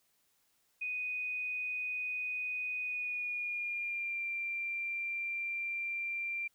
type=tone with pitch glide; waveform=sine; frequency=2489 to 2368 Hz; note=D#7 to D7; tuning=0 to +14 cents; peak=-34 dBFS; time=0.81-6.48 s; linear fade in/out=10 ms; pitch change=-86 cents; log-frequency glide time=2.82-4.25 s; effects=white hiss -74 dBFS RMS until 6.54 s